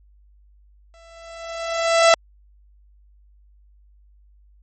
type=tone with exponential growth; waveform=sawtooth; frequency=666 Hz; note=E5; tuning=18 cents sharp; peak=-5 dBFS; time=0.94-2.14 s; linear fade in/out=0 ms; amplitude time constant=260 ms; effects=added 50 Hz sine -50 dBFS peak until 4.62 s + MP3 32 kbps